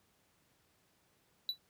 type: tone with exponential decay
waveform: triangle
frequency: 3951 Hz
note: B7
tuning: in tune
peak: -27 dBFS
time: 1.49-1.58 s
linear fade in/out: 1 ms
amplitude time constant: 18 ms
effects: pink hiss -72 dBFS RMS until 1.69 s + high-pass 80 Hz 12 dB/octave